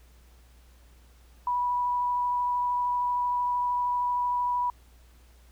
sine tone with vibrato, 980 Hz, B5, 14 cents flat, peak -24 dBFS, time 1.47-4.7 s, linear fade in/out 2 ms, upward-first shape triangle, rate 13 Hz, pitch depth 10 cents each way, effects added 60 Hz sine -53 dBFS peak until 5.51 s + pink hiss -62 dBFS RMS until 5.51 s

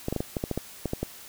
clicks, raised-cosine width 2 ms, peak -14 dBFS, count 11, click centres 0.084 / 0.126 / 0.163 / 0.205 / 0.368 / 0.439 / 0.513 / 0.576 / 0.857 / 0.934 / 1.03 s, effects white hiss -46 dBFS RMS until 1.28 s

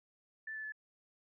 sine tone with pitch steps, 1760 / 1743.8 / 1727.8 Hz, A6 / A6 / A6, 0 / -16 / -32 cents, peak -40 dBFS, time 0.47-0.722 s, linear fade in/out 5 ms, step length 84 ms, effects none

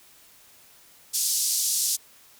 pink band-pass noise, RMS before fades -25 dBFS, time 1.13-1.97 s, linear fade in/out 20 ms, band 5000 to 13000 Hz, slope 24 dB/octave, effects white hiss -54 dBFS RMS until 2.39 s

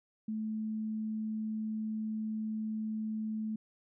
sine tone, 217.5 Hz, A3, 20 cents flat, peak -33 dBFS, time 0.28-3.56 s, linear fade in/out 5 ms, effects none

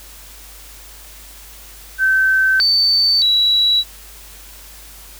sine tone with pitch steps, 1542 / 4546 / 3912 Hz, G6 / C#8 / B7, -29 / +43 / -17 cents, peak -11 dBFS, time 1.98-3.84 s, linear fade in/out 50 ms, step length 620 ms, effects added 50 Hz sine -41 dBFS peak until 5.19 s + white hiss -40 dBFS RMS until 5.19 s

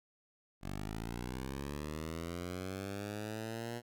10% pulse linear sweep, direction up, 46.67 to 120 Hz, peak -31 dBFS, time 0.61-3.82 s, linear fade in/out 50 ms, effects none

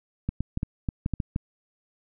clicks, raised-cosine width 5 ms, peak -14 dBFS, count 9, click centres 0.29 / 0.406 / 0.574 / 0.631 / 0.888 / 1.061 / 1.137 / 1.202 / 1.361 s, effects none

